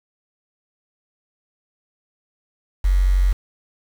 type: tone with quantisation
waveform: sine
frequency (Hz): 46.25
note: F#1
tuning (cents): 0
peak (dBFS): -13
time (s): 2.84-3.33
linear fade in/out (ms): 10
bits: 6
effects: none